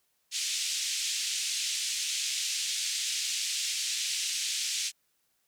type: band-pass noise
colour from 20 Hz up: white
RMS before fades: -32 dBFS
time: 0.31-4.92 s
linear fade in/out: 50 ms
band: 2500 to 7600 Hz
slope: 24 dB/octave
effects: white hiss -74 dBFS RMS until 5.47 s